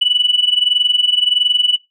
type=tone with amplitude modulation; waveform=sine; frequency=2960 Hz; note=F#7; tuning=in tune; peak=-7 dBFS; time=0.01-1.77 s; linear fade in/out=10 ms; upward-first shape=sine; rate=21.5 Hz; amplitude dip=80%; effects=noise-tail reverb RT60 0.2 s tail -21 dB re dry + tanh soft clip ceiling -4 dBFS